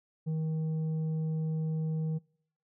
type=tone with tanh clipping; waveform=sine; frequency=158.3 Hz; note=D#3; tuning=30 cents sharp; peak=-30 dBFS; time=0.26-2.19 s; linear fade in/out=20 ms; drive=5 dB; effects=noise-tail reverb RT60 0.6 s tail -25 dB re dry